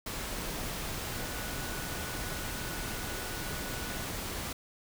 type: tone in noise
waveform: sine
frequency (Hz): 1473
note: F#6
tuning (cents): -8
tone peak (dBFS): -46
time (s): 1.13-4.05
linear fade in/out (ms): 5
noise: pink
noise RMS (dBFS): -37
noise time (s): 0.06-4.53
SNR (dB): -12
effects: none